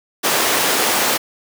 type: high-pass noise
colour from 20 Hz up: pink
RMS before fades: -17 dBFS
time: 0.23-1.18 s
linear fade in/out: 20 ms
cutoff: 390 Hz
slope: 12 dB/octave
effects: none

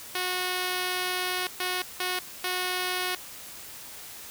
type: tone bursts at uneven times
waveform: 5% pulse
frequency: 365.1 Hz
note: F#4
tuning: 23 cents flat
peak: -16 dBFS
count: 4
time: 0.15-1.47 / 1.6-1.82 / 2-2.19 / 2.44-3.15 s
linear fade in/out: 2 ms
effects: white hiss -43 dBFS RMS until 4.3 s

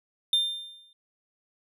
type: tone with exponential decay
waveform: triangle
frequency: 3600 Hz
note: A7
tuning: 39 cents sharp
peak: -17 dBFS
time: 0.33-0.93 s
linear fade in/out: 2 ms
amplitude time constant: 130 ms
effects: none

